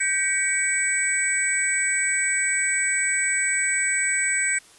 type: tone cluster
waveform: sine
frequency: 1564 / 1936 / 2262 / 7960 Hz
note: G6 / B6 / C#7 / B8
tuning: -4 / -35 / +34 / +13 cents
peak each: -28 / -28 / -25 / -24 dBFS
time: 0-4.59 s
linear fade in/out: 10 ms
effects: white hiss -51 dBFS RMS until 4.78 s + resampled to 24000 Hz